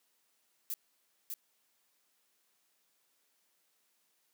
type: noise with echo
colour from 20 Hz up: violet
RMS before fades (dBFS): -37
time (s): 0.7-0.74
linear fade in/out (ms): 0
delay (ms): 600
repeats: 1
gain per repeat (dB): -3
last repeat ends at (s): 1.34
effects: white hiss -75 dBFS RMS until 4.33 s + high-pass 200 Hz 12 dB/octave